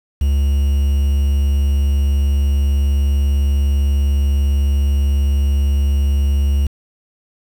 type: tone with quantisation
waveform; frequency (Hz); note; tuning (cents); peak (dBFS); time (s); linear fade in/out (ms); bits
triangle; 69.9; C#2; +15; -10; 0.21-6.67; 5; 6
effects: none